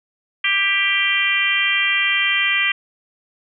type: harmonic tone with a mistuned harmonic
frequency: 393.7 Hz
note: G4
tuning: 8 cents sharp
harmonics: 3 / 4 / 5 / 6 / 7 / 8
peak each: -29 / -27 / -20 / -20 / -24 / -23 dBFS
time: 0.44-2.72 s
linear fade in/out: 5 ms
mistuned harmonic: 4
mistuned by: +17 cents
effects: none